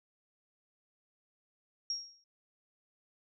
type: tone with exponential decay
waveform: sine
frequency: 5588 Hz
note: F8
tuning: in tune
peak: -30 dBFS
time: 1.9-2.24 s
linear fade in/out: 2 ms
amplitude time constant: 73 ms
effects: none